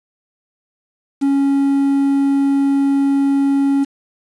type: tone with quantisation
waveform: triangle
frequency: 277.2 Hz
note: C#4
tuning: in tune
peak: -10 dBFS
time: 1.21-3.85 s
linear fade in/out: 20 ms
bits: 6
effects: resampled to 22050 Hz